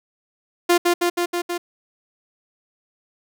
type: tone with echo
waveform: sawtooth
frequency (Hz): 349.2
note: F4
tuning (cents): 0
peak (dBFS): -9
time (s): 0.69-0.78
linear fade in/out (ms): 10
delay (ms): 160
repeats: 5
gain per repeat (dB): -2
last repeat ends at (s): 1.58
effects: none